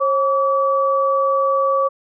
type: tone pair together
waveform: sine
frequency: 541 / 1146.3 Hz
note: C#5 / D6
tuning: -42 / -42 cents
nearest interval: octave + minor second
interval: 1300 cents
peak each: -17 dBFS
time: 0-1.89 s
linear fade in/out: 20 ms
effects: none